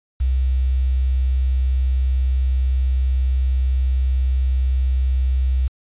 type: tone with quantisation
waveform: sine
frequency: 64.5 Hz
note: C2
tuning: 24 cents flat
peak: -15 dBFS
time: 0.2-5.68 s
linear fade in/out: 10 ms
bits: 7
effects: resampled to 8000 Hz